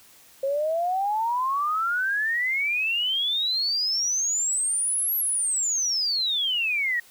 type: exponential two-way sweep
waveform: sine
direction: up then down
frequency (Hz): 535 to 11840 to 1858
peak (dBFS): -22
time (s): 0.43-7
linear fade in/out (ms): 5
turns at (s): 5.16
effects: white hiss -53 dBFS RMS until 7.1 s